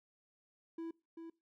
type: tone with echo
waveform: triangle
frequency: 330 Hz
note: E4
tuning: 2 cents sharp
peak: -38 dBFS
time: 0.78-0.91 s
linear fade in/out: 5 ms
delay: 390 ms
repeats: 1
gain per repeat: -6 dB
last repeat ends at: 1.3 s
effects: noise-tail reverb RT60 0.3 s tail -24 dB re dry